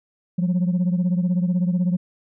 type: beating tone pair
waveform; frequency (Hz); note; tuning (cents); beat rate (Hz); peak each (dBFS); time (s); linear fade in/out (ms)
sine; 176.4 / 192.4; F3 / G3; +18 / -32; 16; -17 / -22; 0.38-1.97; 10
effects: tanh soft clip ceiling -15 dBFS